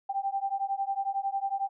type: beating tone pair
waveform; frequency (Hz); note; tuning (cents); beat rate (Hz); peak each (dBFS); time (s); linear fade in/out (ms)
sine; 782 / 793; G5 / G5; -4 / +20; 11; -31; 0.09-1.69; 10
effects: none